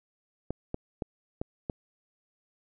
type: clicks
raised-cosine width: 2 ms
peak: -18 dBFS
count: 5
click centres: 0.506 / 0.744 / 1.022 / 1.415 / 1.698 s
effects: none